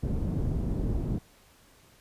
pink low-pass noise, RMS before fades -29 dBFS, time 0.02-1.19 s, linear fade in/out 20 ms, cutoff 270 Hz, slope 12 dB/octave, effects pink hiss -59 dBFS RMS until 2 s + resampled to 32000 Hz

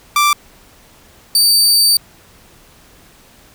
sawtooth tone pair in turn, 1174.7 / 4613 Hz, D6 / D8, 0 / -32 cents, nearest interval 2 octaves, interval 2368 cents, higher second, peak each -6 dBFS, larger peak neither, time 0.16-0.33 / 1.35-1.97 s, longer second, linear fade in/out 2 ms, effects pink hiss -46 dBFS RMS until 3.54 s

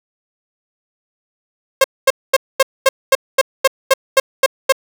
sawtooth tone bursts, 535 Hz, C5, 38 cents sharp, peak -3 dBFS, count 12, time 1.81-4.724 s, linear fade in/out 5 ms, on 32 ms, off 230 ms, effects none

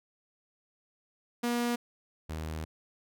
sawtooth tone pair in turn, 239.4 / 78.9 Hz, A#3 / D#2, +46 / +25 cents, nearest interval octave + perfect fifth, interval 1921 cents, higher first, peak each -24 / -31 dBFS, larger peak first, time 1.43-1.76 / 2.29-2.65 s, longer second, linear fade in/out 10 ms, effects none

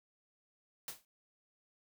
white noise with exponential decay, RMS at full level -39 dBFS, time 0.88-1.05 s, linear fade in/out 1 ms, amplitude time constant 35 ms, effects none

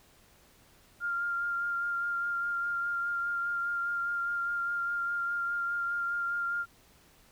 sine tone with vibrato, 1396.9 Hz, F6, in tune, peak -29 dBFS, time 1-6.66 s, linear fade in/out 50 ms, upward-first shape sine, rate 4.9 Hz, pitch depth 16 cents each way, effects pink hiss -61 dBFS RMS until 7.31 s

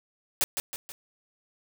white noise with echo, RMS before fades -24 dBFS, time 0.41-0.44 s, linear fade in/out 0 ms, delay 160 ms, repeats 3, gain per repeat -6 dB, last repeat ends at 0.92 s, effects none

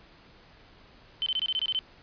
sine tone bursts, 3071 Hz, G7, 36 cents flat, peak -25 dBFS, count 9, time 1.22-1.79 s, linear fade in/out 0 ms, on 42 ms, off 24 ms, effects pink hiss -55 dBFS RMS until 2.02 s + resampled to 11025 Hz

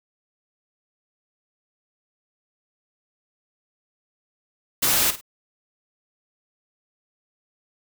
white noise with echo, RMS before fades -20 dBFS, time 4.82-5.11 s, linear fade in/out 10 ms, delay 51 ms, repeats 2, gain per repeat -12 dB, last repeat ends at 5.212 s, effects none

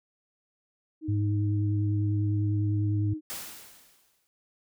sine tone with vibrato, 311.1 Hz, D#4, in tune, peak -32 dBFS, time 1.01-3.21 s, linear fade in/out 50 ms, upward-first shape sine, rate 10 Hz, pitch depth 18 cents each way
sine tone, 103.83 Hz, G#2, in tune, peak -24 dBFS, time 1.08-3.14 s, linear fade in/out 10 ms
white noise with exponential decay, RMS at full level -35 dBFS, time 3.3-4.27 s, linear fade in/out 0 ms, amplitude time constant 210 ms
effects none

